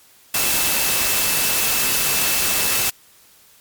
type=tone in noise; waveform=sine; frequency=2637 Hz; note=E7; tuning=in tune; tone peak=-28 dBFS; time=0.34-2.9 s; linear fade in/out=5 ms; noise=white; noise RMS=-19 dBFS; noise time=0.34-2.9 s; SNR=-12 dB; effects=white hiss -51 dBFS RMS until 3.6 s + MP3 96 kbps